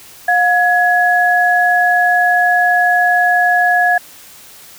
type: tone pair together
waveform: sine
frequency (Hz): 714.2 / 1682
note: F5 / G#6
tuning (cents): +39 / +22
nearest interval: octave + minor third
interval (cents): 1483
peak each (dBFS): -12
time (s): 0.28-3.98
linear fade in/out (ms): 5
effects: white hiss -39 dBFS RMS until 4.78 s